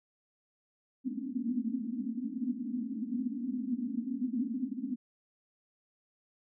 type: band-pass noise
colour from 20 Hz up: white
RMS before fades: -35 dBFS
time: 1.04-4.96 s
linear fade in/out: 20 ms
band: 220 to 270 Hz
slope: 96 dB/octave
effects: none